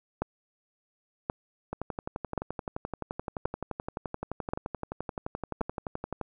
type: two click trains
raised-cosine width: 1 ms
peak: -14 / -19 dBFS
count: 6 / 53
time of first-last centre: 0.22-5.614 / 1.73-6.213 s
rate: 0.927 / 11.6 Hz
effects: none